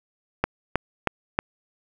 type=click train; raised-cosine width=0.5 ms; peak=-5 dBFS; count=4; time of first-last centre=0.44-1.389 s; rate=3.16 Hz; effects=7-bit